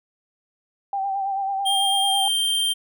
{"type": "tone with vibrato", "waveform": "sine", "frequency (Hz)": 784, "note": "G5", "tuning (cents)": 0, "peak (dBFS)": -22, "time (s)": [0.93, 2.28], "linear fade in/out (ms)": 2, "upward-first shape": "sine", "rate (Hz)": 9.1, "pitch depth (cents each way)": 38}
{"type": "tone with pitch glide", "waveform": "square", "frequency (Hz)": [3200, 3161], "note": ["G7", "G7"], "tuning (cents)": [35, 14], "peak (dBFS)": -20, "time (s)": [1.65, 2.74], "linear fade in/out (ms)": 20, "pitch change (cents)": -21, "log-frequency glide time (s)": [2.05, 2.27]}
{"effects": []}